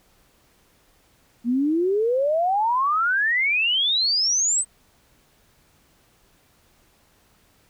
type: exponential sweep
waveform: sine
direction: up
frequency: 230 to 8372 Hz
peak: -18 dBFS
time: 1.44-4.65 s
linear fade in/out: 50 ms
effects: pink hiss -60 dBFS RMS until 7.69 s